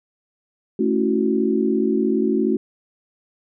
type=chord; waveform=sine; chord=F# minor seventh; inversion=first; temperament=equal; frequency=220 / 277.2 / 329.6 / 370 Hz; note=A3 / C#4 / E4 / F#4; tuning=0 / 0 / 0 / 0 cents; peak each=-21 / -23 / -24 / -21 dBFS; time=0.79-2.57 s; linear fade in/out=5 ms; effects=none